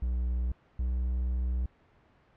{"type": "tone pair in turn", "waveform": "triangle", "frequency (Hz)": [61.1, 62.1], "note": ["B1", "B1"], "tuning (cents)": [-18, 10], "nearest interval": "unison", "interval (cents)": 28, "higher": "second", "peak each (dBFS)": [-25, -25], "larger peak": "neither", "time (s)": [[0.02, 0.52], [0.79, 1.66]], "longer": "second", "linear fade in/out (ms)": 5, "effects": ["pink hiss -63 dBFS RMS until 2.36 s", "low-pass 2000 Hz 12 dB/octave"]}